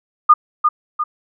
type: tone with echo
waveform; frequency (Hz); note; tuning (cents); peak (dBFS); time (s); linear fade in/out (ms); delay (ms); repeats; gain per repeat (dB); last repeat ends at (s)
sine; 1219; D#6; -36; -4; 0.29-0.34; 10; 350; 2; -6; 1.04
effects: none